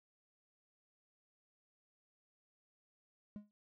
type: tone with exponential decay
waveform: triangle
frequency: 207.7 Hz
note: G#3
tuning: in tune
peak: -39 dBFS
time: 3.36-3.51 s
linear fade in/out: 0 ms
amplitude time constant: 32 ms
effects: none